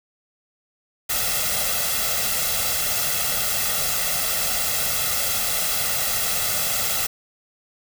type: noise with comb filter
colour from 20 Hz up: white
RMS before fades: -23 dBFS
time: 1.09-7.07 s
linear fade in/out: 10 ms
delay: 1.5 ms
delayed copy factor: +0.8
effects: none